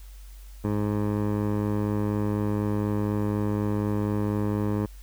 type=tone with low-pass filter; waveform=15% pulse; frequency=104.1 Hz; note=G#2; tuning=5 cents sharp; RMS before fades=-26 dBFS; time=0.64-4.86 s; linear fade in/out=5 ms; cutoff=990 Hz; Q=0.67; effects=added 48 Hz sine -41 dBFS peak until 5.02 s + white hiss -56 dBFS RMS until 5.02 s